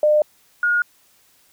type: tone pair in turn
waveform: sine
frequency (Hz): 603 / 1434.2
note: D5 / F6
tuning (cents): +46 / +46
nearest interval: octave + minor third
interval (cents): 1500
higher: second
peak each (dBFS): -12 / -15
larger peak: first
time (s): 0.03-0.22 / 0.63-0.82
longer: neither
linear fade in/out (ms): 2
effects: white hiss -57 dBFS RMS until 1.52 s